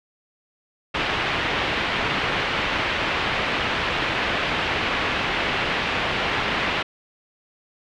white low-pass noise, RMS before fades -24 dBFS, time 0.94-6.83 s, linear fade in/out 10 ms, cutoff 3000 Hz, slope 24 dB/octave, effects none

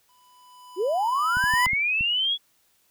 square tone with exponential growth, 995 Hz, B5, 13 cents sharp, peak -20 dBFS, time 0.09-1.66 s, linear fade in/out 0 ms, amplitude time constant 340 ms
sine linear sweep, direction up, 329.6 to 3400 Hz, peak -21 dBFS, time 0.76-2.38 s, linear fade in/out 50 ms
clicks, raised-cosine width 5 ms, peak -23 dBFS, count 6, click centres 1.37 / 1.44 / 1.538 / 1.667 / 1.733 / 2.009 s
effects white hiss -65 dBFS RMS until 2.9 s

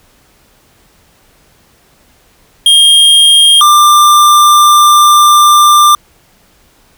square tone pair in turn, 3227 / 1189 Hz, G7 / D6, +50 / +21 cents, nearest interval octave + perfect fourth, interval 1729 cents, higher first, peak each -3 dBFS, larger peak neither, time 2.66-3.61 / 3.61-5.95 s, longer second, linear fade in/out 2 ms, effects pink hiss -48 dBFS RMS until 6.97 s

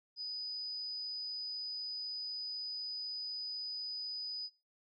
sine tone, 4978 Hz, D#8, in tune, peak -38 dBFS, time 0.16-4.5 s, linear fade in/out 50 ms, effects noise-tail reverb RT60 0.4 s tail -26 dB re dry

